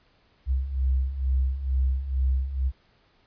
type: beating tone pair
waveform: sine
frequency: 64 / 66.2 Hz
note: C2 / C2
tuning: -38 / +21 cents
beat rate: 2.2 Hz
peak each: -28 / -23 dBFS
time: 0.46-2.72 s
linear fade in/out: 50 ms
effects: pink hiss -63 dBFS RMS until 3.26 s + resampled to 11025 Hz